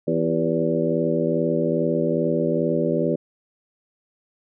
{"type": "harmonic tone with a mistuned harmonic", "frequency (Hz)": 82.41, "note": "E2", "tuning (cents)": 0, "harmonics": [2, 3, 4, 5, 6, 7], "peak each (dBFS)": [-26, -26, -26, -26, -26, -26], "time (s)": [0.07, 3.16], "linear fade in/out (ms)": 10, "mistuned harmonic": 5, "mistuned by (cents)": -57, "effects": []}